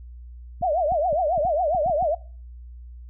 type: clicks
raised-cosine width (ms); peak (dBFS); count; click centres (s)
5; -23; 9; 0.614 / 0.921 / 1.128 / 1.378 / 1.451 / 1.749 / 1.862 / 1.898 / 2.026
type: tone with vibrato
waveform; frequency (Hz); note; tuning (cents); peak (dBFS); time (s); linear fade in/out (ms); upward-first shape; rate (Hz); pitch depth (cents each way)
sine; 659.3; E5; 0; -19; 0.62-2.15; 10; triangle; 7.3; 270
effects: noise-tail reverb RT60 0.4 s tail -21 dB re dry + added 60 Hz sine -38 dBFS peak until 3.09 s